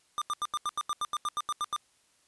square tone bursts, 1200 Hz, D6, 37 cents sharp, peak -29 dBFS, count 14, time 0.18-1.763 s, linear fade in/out 0 ms, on 36 ms, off 83 ms, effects white hiss -67 dBFS RMS until 2.27 s + resampled to 24000 Hz

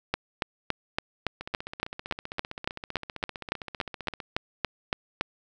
two click trains, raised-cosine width 0.3 ms, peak -9 / -20 dBFS, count 19 / 44, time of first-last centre 0.14-5.21 / 1.41-4.202 s, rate 3.55 / 15.4 Hz, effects none

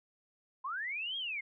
sine linear two-way sweep, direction up then down, 987.8 to 3298 to 2084 Hz, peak -35 dBFS, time 0.64-1.41 s, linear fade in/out 10 ms, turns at 1.17 s, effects none

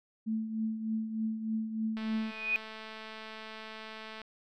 sine tone with tremolo, 220.5 Hz, A3, 4 cents sharp, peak -28 dBFS, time 0.26-2.32 s, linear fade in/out 20 ms, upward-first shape triangle, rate 3.3 Hz, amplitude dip 65%
click train, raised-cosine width 0.3 ms, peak -29 dBFS, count 493, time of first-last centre 1.97-4.217 s, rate 219 Hz
sine tone with exponential growth, 2482 Hz, D#7, 5 cents flat, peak -23 dBFS, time 2.17-2.56 s, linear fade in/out 0 ms, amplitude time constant 83 ms
effects none

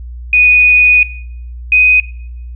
sine tone pair in turn, 2478 / 2500 Hz, D#7 / D#7, -8 / +8 cents, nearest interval unison, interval 16 cents, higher second, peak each -5 dBFS, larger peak neither, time 0.33-1.03 / 1.72-2 s, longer first, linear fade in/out 2 ms, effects noise-tail reverb RT60 0.7 s tail -19 dB re dry + added 60 Hz sine -24 dBFS peak until 2.55 s

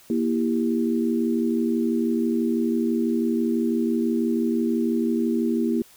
sine chord, E diminished, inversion second, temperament just, 237.3 / 329.6 / 395.6 Hz, Bb3 / E4 / G4, +31 / 0 / +16 cents, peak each -22 / -25 / -28 dBFS, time 0.1-5.82 s, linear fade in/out 2 ms, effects white hiss -52 dBFS RMS until 5.96 s

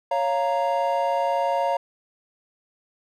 triangle chord, Bb minor, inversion first, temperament equal with one note detuned, 554.4 / 695.6 / 932.3 Hz, Db5 / F5 / Bb5, 0 / -7 / 0 cents, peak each -23 dBFS, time 0.11-1.77 s, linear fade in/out 5 ms, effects none

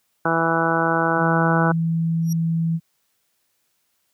harmonic tone, 164.81 Hz, E3, in tune, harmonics 1 / 2 / 3 / 4 / 5 / 6 / 7 / 8 / 9, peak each -26 / -25 / -26 / -26 / -25 / -27 / -29 / -26 / -24 dBFS, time 0.25-1.72 s, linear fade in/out 5 ms
sine tone, 164.6 Hz, E3, 2 cents flat, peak -18 dBFS, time 1.17-2.8 s, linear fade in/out 50 ms
30% pulse tone with exponential growth, 5700 Hz, F8, 34 cents sharp, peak -24 dBFS, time 2.22-2.33 s, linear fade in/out 5 ms, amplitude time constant 22 ms
effects white hiss -69 dBFS RMS until 4.13 s + high-pass 60 Hz 12 dB/octave

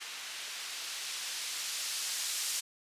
violet noise with low-pass filter sweep, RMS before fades -38 dBFS, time 0-2.61 s, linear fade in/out 20 ms, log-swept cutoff 2600 to 6000 Hz, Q 0.71, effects resampled to 32000 Hz

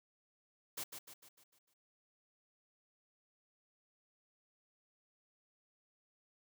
white noise with echo, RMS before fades -42 dBFS, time 0.77-0.84 s, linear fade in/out 10 ms, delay 150 ms, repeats 6, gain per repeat -6 dB, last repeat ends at 1.74 s, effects none

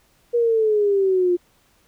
sine exponential sweep, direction down, 480.6 to 349.1 Hz, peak -15 dBFS, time 0.33-1.37 s, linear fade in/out 20 ms, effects pink hiss -60 dBFS RMS until 1.87 s

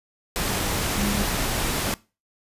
sine tone in noise, 203.3 Hz, G#3, 37 cents flat, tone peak -25 dBFS, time 0.98-1.22 s, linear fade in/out 0 ms, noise pink, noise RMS -25 dBFS, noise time 0.36-1.94 s, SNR -3 dB, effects noise-tail reverb RT60 0.3 s tail -21 dB re dry + resampled to 32000 Hz

